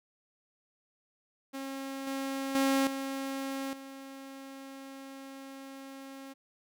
sawtooth tone with level steps, 270.8 Hz, C#4, 40 cents flat, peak -33 / -29 / -21 / -30 / -40 dBFS, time 1.53-6.34 s, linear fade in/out 20 ms, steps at 2.07 / 2.55 / 2.87 / 3.73 s, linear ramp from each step 2 ms, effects none

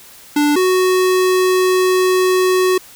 square tone pair in turn, 293.7 / 370 Hz, D4 / F#4, 0 / 0 cents, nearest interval major third, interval 400 cents, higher second, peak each -12 dBFS, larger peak neither, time 0.36-0.56 / 0.56-2.78 s, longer second, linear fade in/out 5 ms, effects white hiss -41 dBFS RMS until 2.95 s

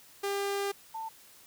sawtooth / sine tone pair in turn, 399.5 / 891.7 Hz, G4 / A5, +33 / +23 cents, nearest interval octave + major second, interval 1390 cents, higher second, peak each -26 / -35 dBFS, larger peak first, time 0.23-0.72 / 0.94-1.09 s, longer first, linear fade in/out 10 ms, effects white hiss -56 dBFS RMS until 1.46 s

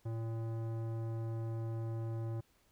sine tone with tanh clipping, 113.5 Hz, A#2, 46 cents flat, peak -38 dBFS, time 0.05-2.41 s, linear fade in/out 10 ms, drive 16 dB, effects pink hiss -71 dBFS RMS until 2.71 s

